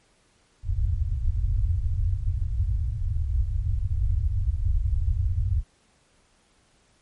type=low-pass noise; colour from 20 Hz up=white; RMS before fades=-24 dBFS; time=0.63-5.64 s; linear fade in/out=50 ms; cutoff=100 Hz; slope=48 dB/octave; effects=pink hiss -63 dBFS RMS until 7.01 s + MP3 48 kbps